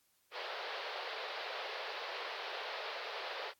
pink band-pass noise, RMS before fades -43 dBFS, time 0.31-3.54 s, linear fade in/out 50 ms, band 440 to 4600 Hz, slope 48 dB/octave, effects white hiss -74 dBFS RMS until 3.59 s + AAC 64 kbps

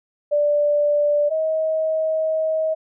sine tone pair in turn, 587.3 / 633.8 Hz, D5 / D#5, 0 / +32 cents, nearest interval minor second, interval 132 cents, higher second, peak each -15 / -18 dBFS, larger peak first, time 0.31-1.3 / 1.3-2.75 s, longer second, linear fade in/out 20 ms, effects none

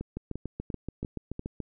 two click trains, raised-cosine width 3 ms, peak -21 / -22 dBFS, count 11 / 5, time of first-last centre 0.17-1.603 / 0.01-1.394 s, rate 6.98 / 2.89 Hz, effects none

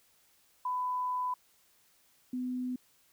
sine tone pair in turn, 1000 / 251.6 Hz, B5 / B3, +21 / +32 cents, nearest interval 2 octaves, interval 2389 cents, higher first, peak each -30 / -32 dBFS, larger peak first, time 0.65-1.34 / 2.33-2.76 s, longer first, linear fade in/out 5 ms, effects white hiss -67 dBFS RMS until 3.12 s

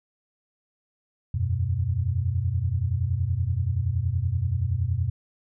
sine chord, E suspended second, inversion none, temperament equal with one note detuned, 82.41 / 93.03 / 123.47 Hz, E2 / F#2 / B2, 0 / +10 / 0 cents, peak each -29 / -25 / -27 dBFS, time 1.34-5.1 s, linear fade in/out 5 ms, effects none

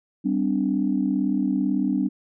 sine chord, G suspended fourth, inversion none, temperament equal with one note detuned, 196 / 255.8 / 293.7 Hz, G3 / C4 / D4, 0 / -39 / 0 cents, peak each -24 dBFS, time 0.24-2.09 s, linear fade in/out 20 ms, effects tanh soft clip ceiling -10 dBFS

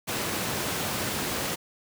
pink high-pass noise, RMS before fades -30 dBFS, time 0.07-1.56 s, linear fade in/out 20 ms, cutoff 120 Hz, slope 12 dB/octave, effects none

